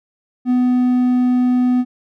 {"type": "tone", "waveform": "triangle", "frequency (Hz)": 249.5, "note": "B3", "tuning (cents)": 18, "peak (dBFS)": -10, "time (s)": [0.45, 1.85], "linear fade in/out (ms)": 50, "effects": []}